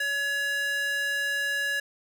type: tone with high-pass filter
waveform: square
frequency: 564 Hz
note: C#5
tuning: 30 cents sharp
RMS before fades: -28 dBFS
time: 0-1.8 s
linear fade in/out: 5 ms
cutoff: 1500 Hz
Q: 3.4
effects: none